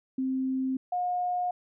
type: tone pair in turn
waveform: sine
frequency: 262.1 / 718.1 Hz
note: C4 / F5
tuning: +3 / +48 cents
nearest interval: octave + perfect fourth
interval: 1745 cents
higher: second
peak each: -26 dBFS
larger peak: neither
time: 0.18-0.77 / 0.92-1.51 s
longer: neither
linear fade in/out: 5 ms
effects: none